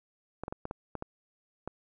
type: clicks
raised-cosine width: 1 ms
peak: -22 dBFS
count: 8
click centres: 0.436 / 0.481 / 0.525 / 0.654 / 0.711 / 0.953 / 1.024 / 1.676 s
effects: none